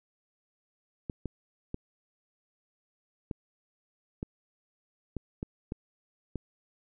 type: clicks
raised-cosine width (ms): 3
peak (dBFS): -21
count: 9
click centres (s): 1.098 / 1.257 / 1.744 / 3.312 / 4.229 / 5.167 / 5.429 / 5.721 / 6.357
effects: none